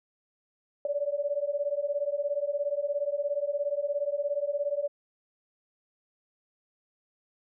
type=beating tone pair; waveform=sine; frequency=567 / 584 Hz; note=C#5 / D5; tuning=+39 / -10 cents; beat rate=17 Hz; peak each=-30 dBFS; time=0.85-4.88 s; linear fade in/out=2 ms; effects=none